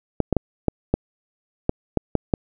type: clicks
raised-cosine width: 2 ms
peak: -4 dBFS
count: 9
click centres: 0.203 / 0.327 / 0.367 / 0.683 / 0.94 / 1.694 / 1.973 / 2.153 / 2.338 s
effects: none